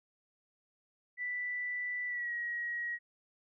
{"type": "tone with pitch glide", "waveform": "sine", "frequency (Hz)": [1975.5, 1900.5], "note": ["B6", "A#6"], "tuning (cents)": [0, 33], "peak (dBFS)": -34, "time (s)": [1.17, 2.99], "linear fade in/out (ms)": 50, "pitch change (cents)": -67, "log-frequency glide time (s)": [2.07, 2.32], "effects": []}